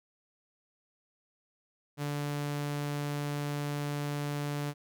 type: tone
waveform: sawtooth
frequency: 145.4 Hz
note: D3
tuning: 17 cents flat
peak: -28 dBFS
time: 1.97-4.74 s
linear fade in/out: 50 ms
effects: none